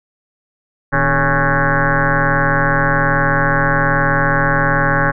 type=tone with frequency modulation; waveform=sine; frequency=830.6 Hz; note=G#5; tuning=in tune; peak=-11 dBFS; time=0.92-5.12 s; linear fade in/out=20 ms; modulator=135 Hz; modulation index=6.8; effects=none